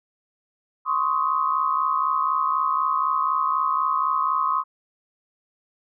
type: tone cluster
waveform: sine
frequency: 1041 / 1105 / 1258 Hz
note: C6 / C#6 / D#6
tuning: -9 / -6 / +19 cents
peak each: -24 dBFS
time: 0.85-4.64 s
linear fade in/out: 50 ms
effects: none